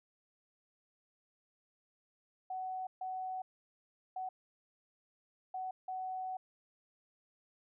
sine tone bursts at uneven times, 748 Hz, F#5, 19 cents sharp, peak -37 dBFS, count 5, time 2.5-2.87 / 3.01-3.42 / 4.16-4.29 / 5.54-5.71 / 5.88-6.37 s, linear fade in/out 5 ms, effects none

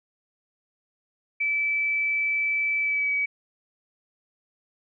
sine tone with pitch glide, 2312 to 2275 Hz, D7 to C#7, -28 to +44 cents, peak -22 dBFS, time 1.4-3.26 s, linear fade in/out 10 ms, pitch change -28 cents, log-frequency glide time 2.8-3.13 s, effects none

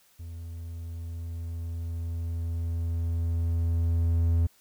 triangle tone with level ramp, 83.7 Hz, E2, 27 cents sharp, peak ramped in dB -35 to -18 dBFS, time 0.19-4.47 s, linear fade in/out 10 ms, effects white hiss -62 dBFS RMS until 4.6 s

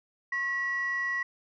sine tone pair together, 1083 / 1929.7 Hz, C#6 / B6, -41 / -41 cents, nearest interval minor seventh, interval 1000 cents, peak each -36 / -27 dBFS, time 0.32-1.23 s, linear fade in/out 5 ms, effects tanh soft clip ceiling -23 dBFS

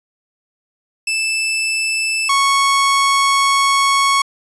sawtooth tone pair in turn, 2637 / 1105.5 Hz, E7 / C#6, 0 / -5 cents, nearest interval octave + minor third, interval 1505 cents, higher first, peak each -13 / -8 dBFS, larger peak second, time 1.07-2.29 / 2.29-4.22 s, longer second, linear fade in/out 5 ms, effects resampled to 24000 Hz

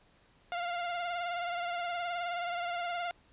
sawtooth tone with vibrato, 698.5 Hz, F5, in tune, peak -29 dBFS, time 0.52-3.11 s, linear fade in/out 0 ms, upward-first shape triangle, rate 19 Hz, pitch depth 43 cents each way, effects pink hiss -65 dBFS RMS until 3.32 s + resampled to 8000 Hz

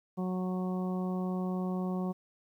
harmonic tone, 183.9 Hz, F#3, 10 cents flat, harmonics 1 / 2 / 3 / 4 / 5 / 6, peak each -31 / -39 / -44 / -44 / -49 / -47 dBFS, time 0.17-2.13 s, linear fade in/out 20 ms, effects 11-bit

